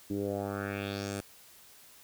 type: tone with low-pass filter sweep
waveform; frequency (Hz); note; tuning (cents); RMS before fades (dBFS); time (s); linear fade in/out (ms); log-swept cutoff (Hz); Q
10% pulse; 100; G2; +35; -35; 0.1-1.21; 5; 290 to 10000; 2.9
effects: white hiss -56 dBFS RMS until 2.03 s